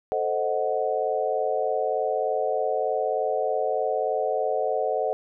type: chord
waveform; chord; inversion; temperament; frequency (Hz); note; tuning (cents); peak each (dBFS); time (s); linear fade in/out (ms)
sine; A diminished seventh; none; equal; 440 / 523.3 / 622.3 / 740; A4 / C5 / Eb5 / Gb5; 0 / 0 / 0 / 0; -28; 0.12-5.13; 0
effects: none